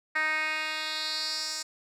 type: tone with band-pass filter sweep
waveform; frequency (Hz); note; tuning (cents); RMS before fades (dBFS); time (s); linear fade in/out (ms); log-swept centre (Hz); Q
10% pulse; 311.1; D#4; 0; -31; 0.15-1.63; 10; 1900 to 6300; 3.3
effects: none